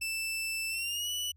sawtooth tone with pitch glide, 2650 to 2957 Hz, E7 to F#7, +9 to -2 cents, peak -29 dBFS, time 0.01-1.32 s, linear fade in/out 10 ms, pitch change +189 cents, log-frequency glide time 0.69-1.11 s, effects added 78 Hz sine -58 dBFS peak until 1.36 s

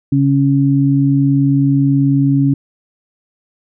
sine tone pair together, 138.5 / 277 Hz, C#3 / C#4, -1 / -1 cents, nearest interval octave, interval 1200 cents, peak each -12 dBFS, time 0.12-2.54 s, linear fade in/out 5 ms, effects none

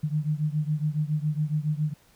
sine beating tone pair, 149.3 / 156.5 Hz, D3 / D#3, +29 / +10 cents, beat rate 7.2 Hz, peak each -26 / -28 dBFS, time 0.03-1.94 s, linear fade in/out 10 ms, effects pink hiss -60 dBFS RMS until 2.15 s

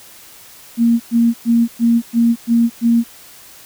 sine tone bursts, 233.1 Hz, A#3, in tune, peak -9 dBFS, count 7, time 0.77-3.04 s, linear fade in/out 50 ms, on 230 ms, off 110 ms, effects white hiss -41 dBFS RMS until 3.65 s

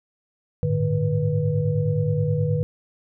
sine tone cluster, 102 / 111.5 / 151.4 / 489.2 Hz, G#2 / A2 / D#3 / B4, -31 / +23 / -47 / -16 cents, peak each -27 / -25 / -22 / -27 dBFS, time 0.63-2.63 s, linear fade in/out 0 ms, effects none

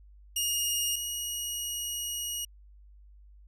15% pulse tone pair in turn, 2853 / 2891 Hz, F7 / F#7, +36 / -41 cents, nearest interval unison, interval 23 cents, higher second, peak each -20 / -25 dBFS, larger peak first, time 0.36-0.96 / 0.96-2.45 s, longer second, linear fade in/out 5 ms, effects added 50 Hz sine -51 dBFS peak until 3.47 s

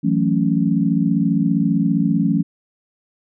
sine chord, F# minor seventh, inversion third, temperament equal, 164.81 / 185 / 220 / 277.2 Hz, E3 / F#3 / A3 / C#4, 0 / 0 / 0 / 0 cents, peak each -20 dBFS, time 0.03-2.43 s, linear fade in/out 20 ms, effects none

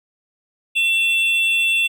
triangle tone pair together, 2698 / 3452 Hz, E7 / A7, +40 / -34 cents, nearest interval major third, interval 426 cents, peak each -14 / -22 dBFS, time 0.75-1.88 s, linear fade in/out 20 ms, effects none

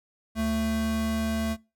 square tone pair together, 74.2 / 222.3 Hz, D2 / A3, +18 / +18 cents, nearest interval octave + perfect fifth, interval 1900 cents, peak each -33 / -27 dBFS, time 0.35-1.57 s, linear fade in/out 50 ms, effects noise-tail reverb RT60 0.3 s tail -24 dB re dry

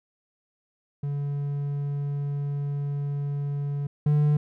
triangle tone pair in turn, 142.8 / 148.33 Hz, D3 / D3, -48 / +18 cents, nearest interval minor second, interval 66 cents, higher second, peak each -24 / -16 dBFS, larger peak second, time 1.03-3.87 / 4.06-4.37 s, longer first, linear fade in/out 5 ms, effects none

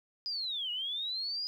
sine linear two-way sweep, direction down then up, 4978 to 2857 to 4978 Hz, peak -33 dBFS, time 0.26-1.47 s, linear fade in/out 0 ms, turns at 0.71 s, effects 11-bit

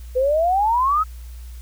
sine exponential sweep, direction up, 493.9 to 1307 Hz, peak -15 dBFS, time 0.15-1.04 s, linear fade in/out 20 ms, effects added 60 Hz sine -33 dBFS peak until 1.61 s + white hiss -51 dBFS RMS until 1.61 s

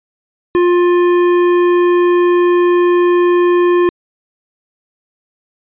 sine tone with tanh clipping, 352.4 Hz, F4, 16 cents sharp, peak -10 dBFS, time 0.55-3.89 s, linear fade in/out 0 ms, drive 14 dB, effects resampled to 8000 Hz

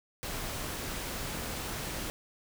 pink noise, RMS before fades -37 dBFS, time 0.23-2.1 s, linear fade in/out 0 ms, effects none

